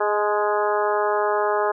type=harmonic tone with a mistuned harmonic; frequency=208 Hz; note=G#3; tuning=3 cents sharp; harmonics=2 / 3 / 4 / 5 / 6 / 7 / 8; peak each=-23 / -25 / -25 / -27 / -28 / -33 / -33 dBFS; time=0-1.72 s; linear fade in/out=10 ms; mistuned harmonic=4; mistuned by=+22 cents; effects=none